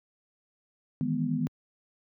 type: chord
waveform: sine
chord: E major seventh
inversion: third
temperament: equal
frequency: 155.56 / 164.81 / 207.7 / 246.9 Hz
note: D#3 / E3 / G#3 / B3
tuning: 0 / 0 / 0 / 0 cents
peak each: -31 / -33 / -34 / -29 dBFS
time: 1.01-1.47 s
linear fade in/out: 0 ms
effects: high-pass 100 Hz 12 dB/octave